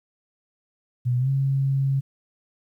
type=tone with pitch glide; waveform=sine; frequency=123.47 to 136.21 Hz; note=B2 to C#3; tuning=0 to -30 cents; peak=-19 dBFS; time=1.05-2.01 s; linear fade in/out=20 ms; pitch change=+170 cents; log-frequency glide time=1.18-1.29 s; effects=10-bit